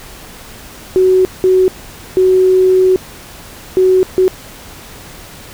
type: tone bursts at uneven times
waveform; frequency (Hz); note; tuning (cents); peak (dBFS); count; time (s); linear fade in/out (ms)
sine; 372.8; F#4; +13; -6; 5; 0.96-1.25 / 1.44-1.68 / 2.17-2.96 / 3.77-4.03 / 4.18-4.28; 0
effects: pink hiss -34 dBFS RMS until 5.53 s